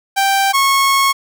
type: tone pair in turn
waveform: sawtooth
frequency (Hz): 784 / 1095.1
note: G5 / C#6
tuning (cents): 0 / -21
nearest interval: tritone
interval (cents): 579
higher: second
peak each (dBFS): -8 / -7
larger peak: second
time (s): 0.16-0.53 / 0.53-1.13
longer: second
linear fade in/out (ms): 20
effects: none